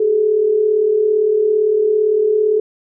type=tone pair together; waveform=sine; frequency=392 / 429.7 Hz; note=G4 / A4; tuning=0 / -41 cents; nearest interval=major second; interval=159 cents; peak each=-20 / -12 dBFS; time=0-2.6 s; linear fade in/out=5 ms; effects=none